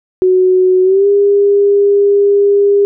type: tone with pitch glide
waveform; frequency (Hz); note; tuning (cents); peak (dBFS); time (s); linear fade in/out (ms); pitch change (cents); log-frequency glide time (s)
sine; 370 to 403.5; F#4 to G#4; 0 to -50; -6; 0.22-2.85; 0; +150; 0.83-1.07
effects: none